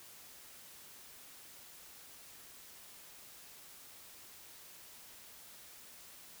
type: silence
effects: white hiss -55 dBFS RMS until 6.4 s